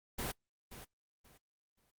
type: noise with echo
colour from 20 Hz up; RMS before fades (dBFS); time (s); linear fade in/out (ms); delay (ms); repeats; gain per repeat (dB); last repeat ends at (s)
pink; -38; 0.18-0.32; 10; 530; 3; -12; 1.91
effects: noise-tail reverb RT60 0.1 s tail -22 dB re dry + Opus 24 kbps